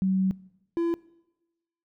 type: tone pair in turn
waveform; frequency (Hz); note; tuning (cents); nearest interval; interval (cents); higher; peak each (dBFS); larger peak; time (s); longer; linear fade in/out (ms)
sine / triangle; 189.5 / 337.7; F#3 / E4; +42 / +42; minor seventh; 1000; second; -21; neither; 0.02-0.31 / 0.77-0.94; first; 0
effects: noise-tail reverb RT60 1.0 s tail -22 dB re dry